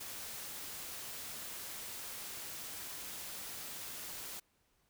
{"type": "noise", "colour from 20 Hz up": "white", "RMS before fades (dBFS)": -45, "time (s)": [0, 4.4], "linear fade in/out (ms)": 10, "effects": ["pink hiss -75 dBFS RMS until 4.89 s"]}